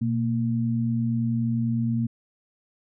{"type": "tone pair together", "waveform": "sine", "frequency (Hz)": [120.9, 229.9], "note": ["B2", "A#3"], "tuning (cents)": [-36, -24], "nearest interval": "major seventh", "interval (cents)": 1112, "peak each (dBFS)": [-25, -24], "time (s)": [0.01, 2.07], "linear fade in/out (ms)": 10, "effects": []}